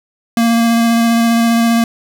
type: tone with vibrato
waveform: square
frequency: 231.4 Hz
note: A#3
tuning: 13 cents flat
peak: -10 dBFS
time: 0.37-1.84 s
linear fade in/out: 2 ms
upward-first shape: square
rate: 15 Hz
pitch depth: 9 cents each way
effects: none